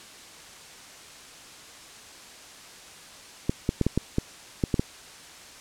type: clicks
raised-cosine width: 3 ms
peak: -9 dBFS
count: 9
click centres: 3.495 / 3.691 / 3.813 / 3.866 / 3.976 / 4.184 / 4.638 / 4.742 / 4.795 s
effects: white hiss -46 dBFS RMS until 5.6 s + low-pass 8000 Hz 12 dB/octave